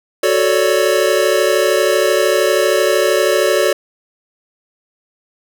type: chord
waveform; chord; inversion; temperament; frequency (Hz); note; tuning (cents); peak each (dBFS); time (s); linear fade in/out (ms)
square; D major seventh; first; equal; 370 / 440 / 554.4 / 587.3; F#4 / A4 / C#5 / D5; 0 / 0 / 0 / 0; -18; 0.23-3.73; 5
effects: none